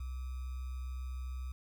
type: tone with sample-and-hold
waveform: sine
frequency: 63.8 Hz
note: C2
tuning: 43 cents flat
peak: -37 dBFS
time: 0-1.52 s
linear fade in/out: 5 ms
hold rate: 1225 Hz
effects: none